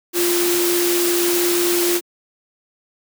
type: tone in noise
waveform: sine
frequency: 349.2 Hz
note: F4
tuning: in tune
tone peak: -17 dBFS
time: 0.13-2.01 s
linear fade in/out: 50 ms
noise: white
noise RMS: -21 dBFS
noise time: 0.13-2.01 s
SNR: +1 dB
effects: high-pass 200 Hz 12 dB/octave